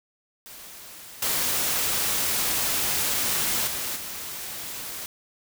white noise with level steps, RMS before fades -43 / -25 / -30 / -35 dBFS, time 0.46-5.06 s, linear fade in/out 0 ms, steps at 1.22 / 3.67 / 3.96 s, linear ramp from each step 5 ms, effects none

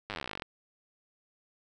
slowing click train, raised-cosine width 0.3 ms, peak -20 dBFS, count 22, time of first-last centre 0.1-0.421 s, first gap 9 ms, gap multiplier 1.05, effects none

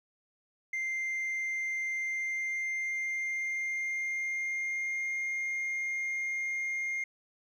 sine tone with pitch glide, 2093 to 2121 Hz, C7 to C7, 0 to +23 cents, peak -28 dBFS, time 0.73-7.04 s, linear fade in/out 5 ms, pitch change +23 cents, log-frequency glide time 1.92-5.14 s, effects tanh soft clip ceiling -30 dBFS + 11-bit

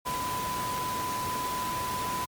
sine tone in noise, 1000 Hz, B5, 21 cents sharp, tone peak -30 dBFS, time 0.05-2.26 s, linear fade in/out 20 ms, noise pink, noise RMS -35 dBFS, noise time 0.05-2.26 s, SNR +2 dB, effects high-pass 80 Hz 12 dB/octave + MP3 96 kbps

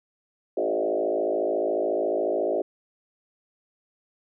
sine tone with frequency modulation, 501 Hz, B4, 25 cents sharp, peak -22 dBFS, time 0.57-2.62 s, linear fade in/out 5 ms, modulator 54.1 Hz, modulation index 3.1, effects none

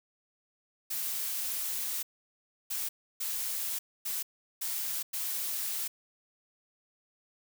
blue noise bursts at uneven times, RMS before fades -34 dBFS, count 6, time 0.9-2.03 / 2.7-2.89 / 3.2-3.79 / 4.05-4.23 / 4.61-5.03 / 5.13-5.88 s, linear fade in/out 10 ms, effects none

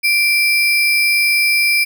sine tone with sample-and-hold, 2349 Hz, D7, in tune, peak -11 dBFS, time 0.03-1.85 s, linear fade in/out 20 ms, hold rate 7350 Hz, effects none

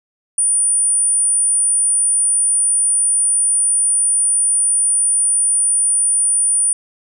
sine tone, 9397 Hz, D9, in tune, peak -12 dBFS, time 0.38-6.73 s, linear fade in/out 2 ms, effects none

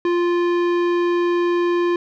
sine tone with tanh clipping, 348.4 Hz, F4, 4 cents flat, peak -18 dBFS, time 0.05-1.96 s, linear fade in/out 2 ms, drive 16 dB, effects none

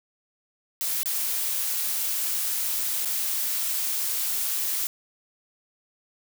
blue noise with dropouts, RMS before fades -27 dBFS, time 0.81-4.87 s, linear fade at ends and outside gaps 0 ms, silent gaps 1.032-1.058 / 3.049-3.056 s, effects none

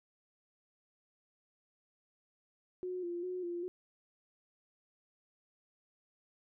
sine tone with vibrato, 355.8 Hz, F4, 32 cents sharp, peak -36 dBFS, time 2.83-3.68 s, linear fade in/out 0 ms, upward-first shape square, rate 2.5 Hz, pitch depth 43 cents each way, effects none

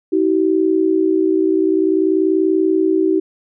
sine tone pair together, 319.6 / 380.1 Hz, D#4 / F#4, +47 / +47 cents, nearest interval minor third, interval 300 cents, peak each -15 dBFS, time 0.12-3.2 s, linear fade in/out 10 ms, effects none

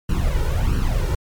brown noise with flanger, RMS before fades -19 dBFS, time 0.09-1.15 s, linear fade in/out 5 ms, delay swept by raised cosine 0.68 to 2.18 ms, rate 1.5 Hz, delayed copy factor +0.75, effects MP3 96 kbps

